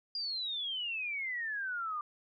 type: exponential sweep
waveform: sine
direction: down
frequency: 4868 to 1184 Hz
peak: -34 dBFS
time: 0.15-2.01 s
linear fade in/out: 2 ms
effects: none